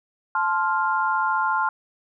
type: chord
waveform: sine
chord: F major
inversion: first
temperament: just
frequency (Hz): 873.1 / 1047.7 / 1396.9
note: A5 / C6 / F6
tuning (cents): -14 / +2 / 0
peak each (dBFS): -24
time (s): 0.35-1.69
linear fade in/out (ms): 2
effects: none